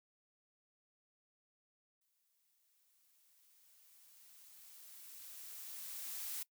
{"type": "noise with exponential growth", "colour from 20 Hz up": "blue", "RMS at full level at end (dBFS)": -42, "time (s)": [2.01, 6.43], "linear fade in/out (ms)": 5, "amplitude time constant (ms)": 960, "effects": ["noise-tail reverb RT60 0.1 s tail -21 dB re dry"]}